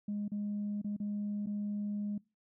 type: tone with dropouts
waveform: sine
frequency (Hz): 206.3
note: G#3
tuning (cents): -11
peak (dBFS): -32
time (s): 0.08-2.18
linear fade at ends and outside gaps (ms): 5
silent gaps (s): 0.281-0.317 / 0.817-0.844 / 0.966-1 / 1.461-1.469
effects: noise-tail reverb RT60 0.3 s tail -25 dB re dry + tanh soft clip ceiling -30 dBFS